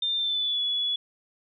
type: tone with pitch glide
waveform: sine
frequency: 3601 to 3403 Hz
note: A7 to G#7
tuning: +39 to +41 cents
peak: -24 dBFS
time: 0.02-0.96 s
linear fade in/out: 5 ms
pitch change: -98 cents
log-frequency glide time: 0.15-0.61 s
effects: none